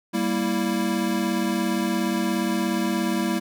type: chord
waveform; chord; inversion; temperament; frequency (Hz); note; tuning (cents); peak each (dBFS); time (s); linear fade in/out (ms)
square; E diminished; first; equal; 196 / 233.1 / 329.6; G3 / Bb3 / E4; 0 / 0 / 0; -27; 0.13-3.4; 20
effects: none